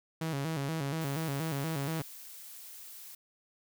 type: tone with vibrato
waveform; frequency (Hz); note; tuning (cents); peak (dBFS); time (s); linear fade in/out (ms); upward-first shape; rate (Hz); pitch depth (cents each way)
sawtooth; 149.7; D3; +33; -28; 0.21-2.02; 5; square; 4.2; 130
type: noise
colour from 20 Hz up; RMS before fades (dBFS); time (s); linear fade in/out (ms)
blue; -48; 1.01-3.15; 5
effects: none